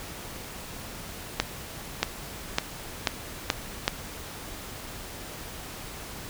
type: accelerating click train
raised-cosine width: 0.2 ms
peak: -4 dBFS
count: 6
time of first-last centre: 1.4-3.879 s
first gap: 630 ms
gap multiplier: 0.88
effects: pink hiss -40 dBFS RMS until 6.29 s